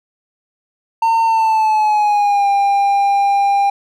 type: tone with pitch glide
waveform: triangle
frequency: 908 to 799.6 Hz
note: A#5 to G5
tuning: -46 to +34 cents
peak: -9 dBFS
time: 1.02-3.7 s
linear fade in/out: 5 ms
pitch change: -220 cents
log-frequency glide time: 1.24-2.48 s
effects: none